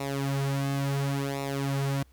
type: tone with flanger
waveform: sawtooth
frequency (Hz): 138.59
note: C#3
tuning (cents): 0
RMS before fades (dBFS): -29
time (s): 0-2.03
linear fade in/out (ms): 5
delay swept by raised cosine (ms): 0.63 to 5.13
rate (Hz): 0.71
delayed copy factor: -0.75
effects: added 64 Hz sine -55 dBFS peak until 2.12 s + pink hiss -66 dBFS RMS until 2.12 s